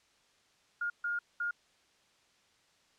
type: tone bursts at uneven times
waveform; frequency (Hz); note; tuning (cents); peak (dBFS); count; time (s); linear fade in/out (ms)
sine; 1420; F6; +28; -31; 3; 0.81-0.9 / 1.04-1.19 / 1.4-1.51; 5
effects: white hiss -68 dBFS RMS until 2.98 s + low-pass 6000 Hz 12 dB/octave